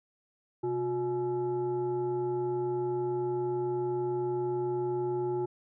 sine tone with frequency modulation, 360 Hz, F#4, 47 cents flat, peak -28 dBFS, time 0.63-5.46 s, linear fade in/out 10 ms, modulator 489 Hz, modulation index 0.62, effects none

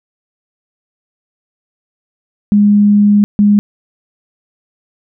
sine tone bursts at uneven times, 205.8 Hz, G#3, 16 cents flat, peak -5 dBFS, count 2, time 2.52-3.24 / 3.39-3.59 s, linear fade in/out 0 ms, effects none

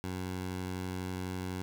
15% pulse tone, 92.1 Hz, F#2, 7 cents flat, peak -29 dBFS, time 0.04-1.62 s, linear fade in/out 0 ms, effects none

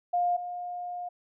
sine tone pair in turn, 707 / 711.1 Hz, F5 / F5, +21 / +31 cents, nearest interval unison, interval 10 cents, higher second, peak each -23 / -33 dBFS, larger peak first, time 0.13-0.37 / 0.37-1.09 s, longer second, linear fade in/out 10 ms, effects none

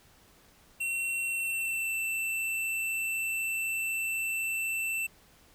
square tone with pitch glide, 2722 to 2672 Hz, F7 to E7, -45 to +23 cents, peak -30 dBFS, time 0.8-5.07 s, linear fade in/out 10 ms, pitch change -32 cents, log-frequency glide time 1.27-1.94 s, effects pink hiss -60 dBFS RMS until 5.54 s

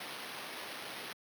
white noise with sample-and-hold, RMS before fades -44 dBFS, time 0-1.13 s, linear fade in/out 5 ms, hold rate 7350 Hz, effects high-pass 200 Hz 12 dB/octave

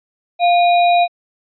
sine tone with sample-and-hold, 698.5 Hz, F5, in tune, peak -9 dBFS, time 0.39-1.08 s, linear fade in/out 50 ms, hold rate 3150 Hz, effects resampled to 11025 Hz

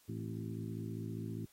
harmonic tone with a mistuned harmonic, 55 Hz, A1, in tune, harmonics 2 / 3 / 4 / 5 / 6 / 7, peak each -42 / -45 / -46 / -48 / -48 / -52 dBFS, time 0.08-1.46 s, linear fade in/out 10 ms, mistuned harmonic 5, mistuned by -65 cents, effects white hiss -67 dBFS RMS until 1.52 s + AAC 48 kbps

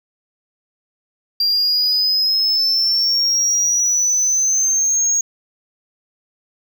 sine exponential sweep, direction up, 4740 to 6600 Hz, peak -11 dBFS, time 1.4-5.21 s, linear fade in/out 5 ms, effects tanh soft clip ceiling -13 dBFS + 8-bit

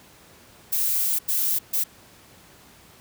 violet noise bursts at uneven times, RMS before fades -23 dBFS, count 3, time 0.72-1.19 / 1.28-1.59 / 1.73-1.84 s, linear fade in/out 10 ms, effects pink hiss -51 dBFS RMS until 3 s + high-pass 60 Hz 12 dB/octave

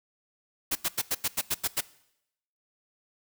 white noise bursts, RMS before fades -27 dBFS, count 9, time 0.71-1.81 s, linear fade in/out 10 ms, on 44 ms, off 88 ms, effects noise-tail reverb RT60 0.8 s tail -20 dB re dry

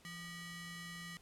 sawtooth ring-modulated tone, 1046.5 Hz, C6, in tune, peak -39 dBFS, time 0.05-1.17 s, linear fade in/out 0 ms, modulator 876 Hz, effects pink hiss -65 dBFS RMS until 1.21 s + low-pass 12000 Hz 12 dB/octave

